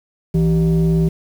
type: tone with frequency modulation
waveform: sine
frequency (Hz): 163.6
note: E3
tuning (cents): -13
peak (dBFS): -11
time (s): 0.34-1.09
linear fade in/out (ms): 10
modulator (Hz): 224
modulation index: 0.66
effects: tanh soft clip ceiling -8 dBFS + 7-bit